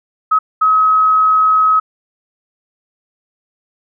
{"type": "tone bursts at uneven times", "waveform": "sine", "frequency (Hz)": 1276, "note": "D#6", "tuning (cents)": 43, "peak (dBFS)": -8, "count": 2, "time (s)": [[0.31, 0.39], [0.61, 1.8]], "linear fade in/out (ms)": 10, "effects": []}